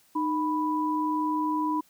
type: tone pair together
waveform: sine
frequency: 306.9 / 987.8 Hz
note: D#4 / B5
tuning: -24 / 0 cents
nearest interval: octave + minor sixth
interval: 2024 cents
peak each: -27 / -27 dBFS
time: 0.15-1.81 s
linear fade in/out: 10 ms
effects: white hiss -62 dBFS RMS until 1.89 s